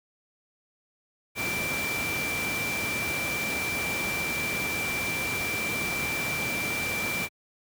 sine tone in noise, 2349 Hz, D7, in tune, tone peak -29 dBFS, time 1.35-7.29 s, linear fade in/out 50 ms, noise pink, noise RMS -32 dBFS, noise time 1.35-7.29 s, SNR 0 dB, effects high-pass 100 Hz 12 dB/octave

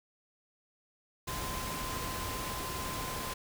sine tone in noise, 1034 Hz, C6, 21 cents flat, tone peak -41 dBFS, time 1.27-3.34 s, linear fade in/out 10 ms, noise pink, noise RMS -38 dBFS, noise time 1.27-3.34 s, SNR -6 dB, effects none

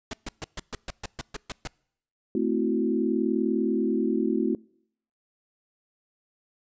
pink noise bursts, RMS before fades -33 dBFS, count 11, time 0.11-1.674 s, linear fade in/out 2 ms, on 24 ms, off 130 ms
sine chord, F# half-diminished seventh, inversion first, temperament equal with one note detuned, 220 / 259.4 / 329.6 / 370 Hz, A3 / C4 / E4 / F#4, 0 / -15 / 0 / 0 cents, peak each -28 dBFS, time 2.35-4.55 s, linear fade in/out 2 ms
effects noise-tail reverb RT60 0.7 s tail -26 dB re dry + resampled to 16000 Hz

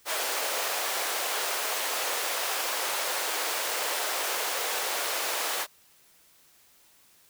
pink high-pass noise, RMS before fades -30 dBFS, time 0.05-5.67 s, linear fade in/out 50 ms, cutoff 490 Hz, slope 24 dB/octave, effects white hiss -60 dBFS RMS until 7.29 s

